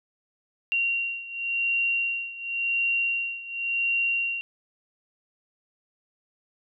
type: beating tone pair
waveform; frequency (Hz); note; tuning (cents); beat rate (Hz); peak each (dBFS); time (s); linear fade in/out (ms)
sine; 2757 / 2757.92; F7 / F7; -23 / -22; 0.92; -26 / -29; 0.72-4.41; 0
effects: none